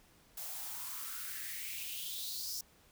blue noise with high-pass filter sweep, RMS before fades -42 dBFS, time 0.37-2.61 s, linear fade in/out 5 ms, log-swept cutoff 630 to 5500 Hz, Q 5.3, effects pink hiss -65 dBFS RMS until 2.91 s

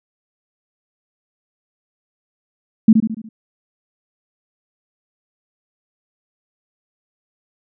sine tone with echo, 220.5 Hz, A3, 4 cents sharp, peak -3 dBFS, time 2.88-2.93 s, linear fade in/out 5 ms, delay 72 ms, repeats 5, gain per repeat -6 dB, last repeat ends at 3.29 s, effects none

